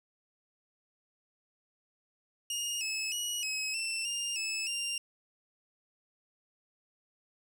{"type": "tone with pitch steps", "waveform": "20% pulse", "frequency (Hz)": [2846, 2593, 2910, 2558, 2682, 2807, 2608, 2789], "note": ["F7", "E7", "F#7", "D#7", "E7", "F7", "E7", "F7"], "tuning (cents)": [32, -29, -29, 47, 29, 8, -19, -3], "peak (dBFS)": -27, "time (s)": [2.5, 4.98], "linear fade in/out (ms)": 2, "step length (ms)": 310, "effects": []}